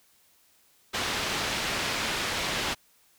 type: low-pass noise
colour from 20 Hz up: white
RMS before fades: -30 dBFS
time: 0.93-2.75 s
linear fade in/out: 20 ms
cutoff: 3800 Hz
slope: 12 dB/octave
effects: white hiss -63 dBFS RMS until 3.18 s